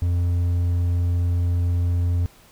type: tone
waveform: triangle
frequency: 87.31 Hz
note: F2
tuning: in tune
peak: -16 dBFS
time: 0.02-2.26 s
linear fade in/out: 0 ms
effects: pink hiss -52 dBFS RMS until 2.51 s